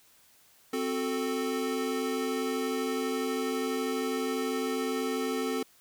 square chord, F# diminished, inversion second, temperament equal with one note detuned, 261.6 / 367.7 / 440 Hz, C4 / F#4 / A4, 0 / -11 / 0 cents, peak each -33 / -37 / -33 dBFS, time 0.73-5.63 s, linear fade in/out 5 ms, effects white hiss -61 dBFS RMS until 5.8 s

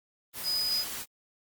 sine tone in noise, 4978 Hz, D#8, in tune, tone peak -26 dBFS, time 0.43-0.85 s, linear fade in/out 50 ms, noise white, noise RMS -37 dBFS, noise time 0.33-1.06 s, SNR +8 dB, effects Opus 24 kbps

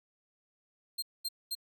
sawtooth tone bursts, 4186 Hz, C8, in tune, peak -30 dBFS, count 3, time 0.98-1.552 s, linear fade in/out 10 ms, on 44 ms, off 220 ms, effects none

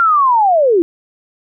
sine linear sweep, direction down, 1396.9 to 320 Hz, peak -8 dBFS, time 0-0.82 s, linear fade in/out 0 ms, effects none

